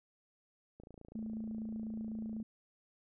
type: click train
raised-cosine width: 2 ms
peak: -39 dBFS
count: 46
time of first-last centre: 0.8-2.401 s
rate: 28.1 Hz
type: tone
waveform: sine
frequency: 220 Hz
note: A3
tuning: in tune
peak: -38 dBFS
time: 1.15-2.43 s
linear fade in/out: 5 ms
effects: none